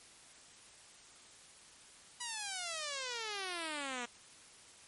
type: exponential sweep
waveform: 5% pulse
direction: down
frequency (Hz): 987.8 to 235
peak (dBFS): -27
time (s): 2.2-4.06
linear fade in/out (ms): 10
effects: white hiss -58 dBFS RMS until 4.87 s + MP3 48 kbps